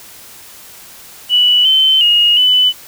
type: tone with pitch steps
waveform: sine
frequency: 2954 / 3075 / 2868 / 2998 Hz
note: F#7 / G7 / F7 / F#7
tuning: -3 / -34 / +45 / +22 cents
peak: -7 dBFS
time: 1.29-2.73 s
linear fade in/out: 50 ms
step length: 360 ms
effects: white hiss -37 dBFS RMS until 2.87 s